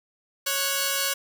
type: tone pair together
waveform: 5% pulse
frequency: 552.5 / 1475 Hz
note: C#5 / F#6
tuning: -6 / -6 cents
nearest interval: octave + perfect fourth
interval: 1700 cents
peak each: -15 dBFS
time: 0.46-1.14 s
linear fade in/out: 10 ms
effects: none